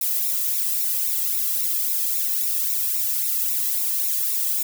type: noise with flanger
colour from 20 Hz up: violet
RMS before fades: -23 dBFS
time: 0.01-4.63 s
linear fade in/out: 5 ms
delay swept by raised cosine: 0.63 to 1.39 ms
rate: 3.7 Hz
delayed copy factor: -0.9
effects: none